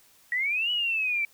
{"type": "exponential two-way sweep", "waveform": "sine", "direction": "up then down", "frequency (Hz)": [1900, 2960, 2308], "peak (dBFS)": -24, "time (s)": [0.32, 1.25], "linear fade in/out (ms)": 2, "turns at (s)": 0.71, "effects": ["white hiss -59 dBFS RMS until 1.33 s"]}